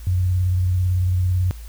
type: tone with vibrato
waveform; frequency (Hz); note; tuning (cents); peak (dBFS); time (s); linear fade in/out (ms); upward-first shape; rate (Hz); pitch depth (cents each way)
sine; 91.1; F#2; -26; -16; 0.07-1.51; 0; triangle; 18; 49
effects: added 56 Hz sine -33 dBFS peak until 1.68 s + white hiss -48 dBFS RMS until 1.68 s